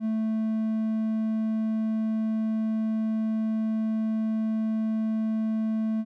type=tone; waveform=triangle; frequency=220 Hz; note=A3; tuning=in tune; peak=-22 dBFS; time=0-6.05 s; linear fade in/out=50 ms; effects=none